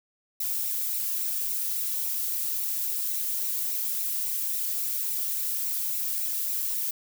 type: noise with flanger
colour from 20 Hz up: violet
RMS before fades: -29 dBFS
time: 0.4-6.91 s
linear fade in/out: 5 ms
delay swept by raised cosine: 0.6 to 2 ms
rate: 3.6 Hz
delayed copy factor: -0.5
effects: none